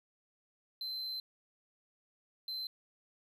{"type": "tone bursts at uneven times", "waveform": "triangle", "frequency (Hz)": 4084, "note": "C8", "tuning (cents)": -43, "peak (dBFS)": -36, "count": 2, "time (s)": [[0.81, 1.2], [2.48, 2.67]], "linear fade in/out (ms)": 2, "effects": []}